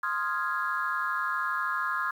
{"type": "chord", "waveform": "sine", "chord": "F minor seventh", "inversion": "second", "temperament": "equal", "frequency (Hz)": [1046.5, 1244.5, 1396.9, 1661.2], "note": ["C6", "Eb6", "F6", "Ab6"], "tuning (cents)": [0, 0, 0, 0], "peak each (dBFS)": -32, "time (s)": [0.03, 2.11], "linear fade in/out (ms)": 5, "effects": ["tanh soft clip ceiling -18 dBFS", "9-bit"]}